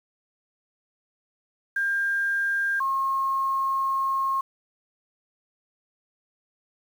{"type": "tone pair in turn", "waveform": "sine", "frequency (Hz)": [1600, 1077.7], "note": ["G6", "C#6"], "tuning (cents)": [35, -49], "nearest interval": "perfect fifth", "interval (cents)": 684, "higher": "first", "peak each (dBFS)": -22, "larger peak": "neither", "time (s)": [[1.76, 2.8], [2.8, 4.41]], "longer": "second", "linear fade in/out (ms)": 5, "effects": ["8-bit"]}